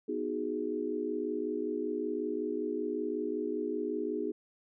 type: chord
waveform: sine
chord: G# minor seventh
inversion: first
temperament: equal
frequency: 246.9 / 311.1 / 370 / 415.3 Hz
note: B3 / D#4 / F#4 / G#4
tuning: 0 / 0 / 0 / 0 cents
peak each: -39 / -36 / -38 / -35 dBFS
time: 0.08-4.32 s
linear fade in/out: 10 ms
effects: none